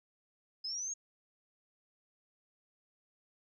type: linear sweep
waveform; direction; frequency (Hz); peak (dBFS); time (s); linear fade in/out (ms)
sine; up; 5010 to 6645; -36; 0.64-0.94; 10
effects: none